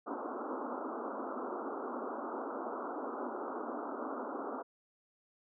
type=band-pass noise; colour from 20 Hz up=pink; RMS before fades=-40 dBFS; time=0.06-4.63 s; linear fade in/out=20 ms; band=230 to 1400 Hz; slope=96 dB/octave; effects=none